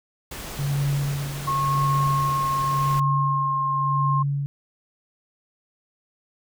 pink noise, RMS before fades -35 dBFS, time 0.31-3 s, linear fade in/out 5 ms
sine tone with tremolo, 141.2 Hz, C#3, 32 cents sharp, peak -20 dBFS, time 0.59-4.46 s, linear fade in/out 0 ms, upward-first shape sine, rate 0.91 Hz, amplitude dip 70%
sine tone with pitch glide, 1089 to 1064.1 Hz, C#6 to C6, -31 to +29 cents, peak -21 dBFS, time 1.47-4.23 s, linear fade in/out 10 ms, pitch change -40 cents, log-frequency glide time 1.77-3.72 s
effects none

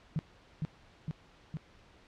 sine tone with echo, 155.56 Hz, D#3, in tune, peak -28 dBFS, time 0.16-0.19 s, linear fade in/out 0 ms, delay 460 ms, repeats 3, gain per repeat -2 dB, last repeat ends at 1.57 s, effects pink hiss -60 dBFS RMS until 2.07 s + low-pass 4000 Hz 12 dB/octave

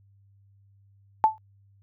sine tone with exponential decay, 874 Hz, A5, 12 cents flat, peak -11 dBFS, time 1.24-1.38 s, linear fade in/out 0 ms, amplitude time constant 29 ms, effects added 99 Hz sine -56 dBFS peak until 1.82 s

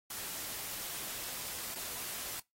white noise with dropouts, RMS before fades -41 dBFS, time 0.1-2.4 s, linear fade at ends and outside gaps 5 ms, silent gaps 1.745-1.755 s, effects noise-tail reverb RT60 0.2 s tail -24 dB re dry + AAC 48 kbps

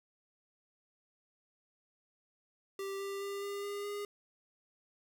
square tone with pitch steps, 392 / 395.4 / 398.9 / 402.3 / 405.8 / 409.4 Hz, G4 / G4 / G4 / G4 / G#4 / G#4, 0 / +15 / +30 / +45 / -40 / -25 cents, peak -38 dBFS, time 2.79-4.05 s, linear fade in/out 2 ms, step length 210 ms, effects 13-bit

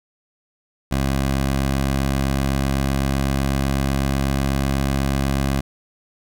15% pulse tone with pitch glide, 67.7 to 68.17 Hz, C#2 to C#2, -40 to -28 cents, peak -12 dBFS, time 0.91-5.61 s, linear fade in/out 10 ms, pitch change +12 cents, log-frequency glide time 1.25-4.72 s, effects none

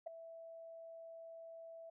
sine tone with ADSR envelope, 659.3 Hz, E5, in tune, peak -37 dBFS, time 0.06-1.9 s, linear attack 12 ms, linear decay 6 ms, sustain -13 dB, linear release 7 ms, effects tanh soft clip ceiling -33 dBFS

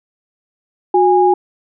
sine tone pair together, 364.8 / 822 Hz, F#4 / G#5, -24 / -18 cents, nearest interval octave + major second, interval 1406 cents, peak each -11 dBFS, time 0.94-1.34 s, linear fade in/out 5 ms, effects none

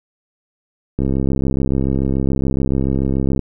click train, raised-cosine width 3 ms, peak -6 dBFS, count 162, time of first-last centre 0.99-3.393 s, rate 67 Hz, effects none

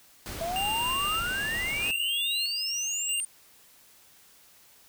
pink noise, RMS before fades -38 dBFS, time 0.26-1.91 s, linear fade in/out 0 ms
sine exponential sweep, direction up, 653 to 9060 Hz, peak -29 dBFS, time 0.41-3.25 s, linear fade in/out 2 ms
square tone with tremolo, 2794 Hz, F7, in tune, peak -29 dBFS, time 0.56-3.2 s, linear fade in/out 0 ms, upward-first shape square, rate 0.79 Hz, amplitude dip 50%
effects white hiss -57 dBFS RMS until 4.88 s

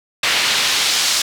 pink noise with band-pass filter sweep, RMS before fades -17 dBFS, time 0.23-1.22 s, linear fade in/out 5 ms, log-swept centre 2800 to 5200 Hz, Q 1.1, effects none

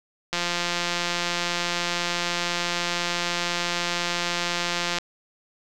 click train, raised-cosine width 0.2 ms, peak -8 dBFS, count 811, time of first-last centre 0.33-4.985 s, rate 174 Hz, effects none

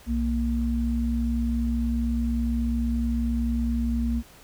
sine tone pair together, 62.1 / 233 Hz, B1 / A#3, +10 / -1 cents, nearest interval octave + major seventh, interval 2289 cents, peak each -25 dBFS, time 0.06-4.23 s, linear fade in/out 50 ms, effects pink hiss -51 dBFS RMS until 4.43 s

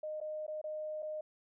sine tone with dropouts, 615 Hz, D#5, 20 cents flat, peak -37 dBFS, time 0.03-1.21 s, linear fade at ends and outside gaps 5 ms, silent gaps 0.203-0.212 / 0.466-0.479 / 0.615-0.64 / 1.024-1.027 s, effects none

